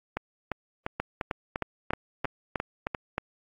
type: two click trains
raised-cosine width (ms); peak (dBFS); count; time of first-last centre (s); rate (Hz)
0.5; -14 / -13; 9 / 8; 0.17-2.948 / 1-3.181; 2.88 / 3.21
effects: AAC 48 kbps